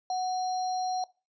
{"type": "tone with sample-and-hold", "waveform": "sine", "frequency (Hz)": 740, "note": "F#5", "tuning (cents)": 0, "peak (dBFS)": -27, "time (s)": [0.1, 1.04], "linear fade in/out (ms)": 2, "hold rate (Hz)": 4900, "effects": ["noise-tail reverb RT60 0.3 s tail -21 dB re dry", "resampled to 16000 Hz"]}